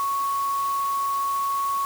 sine tone in noise, 1108.7 Hz, C#6, in tune, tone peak -22 dBFS, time 0-1.85 s, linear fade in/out 0 ms, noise white, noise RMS -39 dBFS, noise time 0-1.85 s, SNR +14 dB, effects none

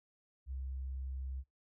sine tone, 65.9 Hz, C2, 13 cents sharp, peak -38 dBFS, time 0.46-1.44 s, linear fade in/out 50 ms, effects noise-tail reverb RT60 0.2 s tail -25 dB re dry

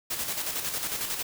white noise with tremolo, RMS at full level -30 dBFS, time 0.1-1.23 s, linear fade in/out 10 ms, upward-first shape square, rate 11 Hz, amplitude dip 45%, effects none

